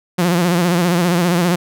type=tone with vibrato; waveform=sawtooth; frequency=174.61 Hz; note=F3; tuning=in tune; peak=-9 dBFS; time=0.18-1.56 s; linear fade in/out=10 ms; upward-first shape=sine; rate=15 Hz; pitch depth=78 cents each way; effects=none